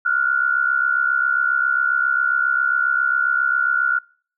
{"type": "tone pair together", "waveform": "sine", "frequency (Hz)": [1397, 1464.4], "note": ["F6", "F#6"], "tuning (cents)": [0, -18], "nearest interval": "minor second", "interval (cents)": 82, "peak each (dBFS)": -19, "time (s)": [0.05, 3.99], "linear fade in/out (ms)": 10, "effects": ["noise-tail reverb RT60 0.5 s tail -26 dB re dry"]}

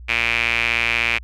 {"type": "tone with band-pass filter", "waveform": "sawtooth", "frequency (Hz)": 116.54, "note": "A#2", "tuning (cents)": 0, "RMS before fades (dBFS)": -20, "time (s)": [0.08, 1.19], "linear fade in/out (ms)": 20, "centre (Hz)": 2400, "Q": 6.4, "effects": ["added 60 Hz sine -35 dBFS peak until 1.23 s"]}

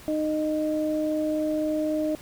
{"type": "tone pair together", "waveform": "sine", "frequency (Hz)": [307.9, 615.8], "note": ["D#4", "D#5"], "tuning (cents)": [-18, -18], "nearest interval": "octave", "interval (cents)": 1200, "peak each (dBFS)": [-25, -27], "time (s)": [0.08, 2.15], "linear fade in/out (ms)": 0, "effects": ["pink hiss -47 dBFS RMS until 2.21 s"]}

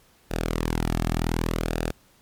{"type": "tone with flanger", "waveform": "sawtooth", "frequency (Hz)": 40.84, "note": "E1", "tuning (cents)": -15, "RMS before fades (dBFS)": -26, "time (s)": [0.3, 1.92], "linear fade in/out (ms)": 20, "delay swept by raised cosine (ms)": [0.94, 2.04], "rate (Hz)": 0.67, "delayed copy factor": -0.6, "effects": ["pink hiss -59 dBFS RMS until 2.21 s", "MP3 96 kbps"]}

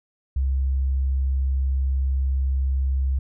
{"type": "tone", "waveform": "sine", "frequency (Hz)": 66.7, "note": "C2", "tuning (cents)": 34, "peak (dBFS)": -19, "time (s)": [0.36, 3.19], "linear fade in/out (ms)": 5, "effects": []}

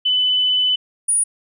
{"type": "tone pair in turn", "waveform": "sine", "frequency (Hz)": [3005, 9618], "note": ["F#7", "D9"], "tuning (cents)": [26, 40], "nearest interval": "octave + minor sixth", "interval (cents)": 2014, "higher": "second", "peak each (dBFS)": -14, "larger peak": "neither", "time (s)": [[0.05, 0.76], [1.08, 1.24]], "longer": "first", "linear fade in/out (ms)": 10, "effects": []}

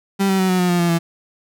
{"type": "tone with pitch steps", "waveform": "35% pulse", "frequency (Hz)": [196, 191.74, 187.58, 183.51, 179.53, 175.63, 171.81, 168.08], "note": ["G3", "G3", "F#3", "F#3", "F3", "F3", "F3", "E3"], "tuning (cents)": [0, -38, 24, -14, 48, 10, -28, 34], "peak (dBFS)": -13, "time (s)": [0.19, 0.99], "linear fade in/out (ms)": 20, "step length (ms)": 100, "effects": []}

